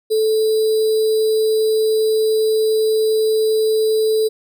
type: tone with sample-and-hold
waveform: sine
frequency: 437.4 Hz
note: A4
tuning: 10 cents flat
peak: -13 dBFS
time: 0.1-4.29 s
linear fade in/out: 20 ms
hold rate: 4410 Hz
effects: none